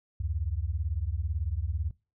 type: beating tone pair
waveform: sine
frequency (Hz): 70.4 / 88.4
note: C#2 / F2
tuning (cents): +27 / +22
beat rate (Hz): 18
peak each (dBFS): -31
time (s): 0.2-1.91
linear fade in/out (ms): 5
effects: noise-tail reverb RT60 0.3 s tail -21 dB re dry